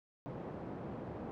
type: band-pass noise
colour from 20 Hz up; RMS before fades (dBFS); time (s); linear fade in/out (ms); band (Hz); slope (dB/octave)
pink; -44; 0.26-1.31; 0; 130 to 690; 12
effects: none